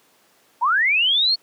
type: linear sweep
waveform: sine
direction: up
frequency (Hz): 872 to 4423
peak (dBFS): -15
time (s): 0.61-1.36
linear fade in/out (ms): 20
effects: pink hiss -57 dBFS RMS until 1.42 s + high-pass 300 Hz 12 dB/octave